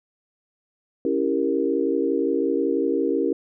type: chord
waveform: sine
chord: C# diminished seventh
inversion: none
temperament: equal with one note detuned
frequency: 277.2 / 329.6 / 395.2 / 466.2 Hz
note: C#4 / E4 / G4 / Bb4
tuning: 0 / 0 / +14 / 0 cents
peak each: -25 dBFS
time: 1.05-3.33 s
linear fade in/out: 2 ms
effects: none